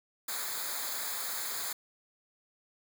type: noise with comb filter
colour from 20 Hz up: white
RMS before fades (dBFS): -36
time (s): 0.28-1.73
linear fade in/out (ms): 5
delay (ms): 0.35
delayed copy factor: -0.85
effects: none